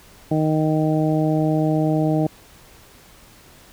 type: harmonic tone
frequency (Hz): 155.56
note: D#3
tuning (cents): 0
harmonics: 1 / 2 / 3 / 4 / 5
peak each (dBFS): -20 / -20 / -28 / -25 / -29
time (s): 0.31-2.27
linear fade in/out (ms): 5
effects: pink hiss -48 dBFS RMS until 3.72 s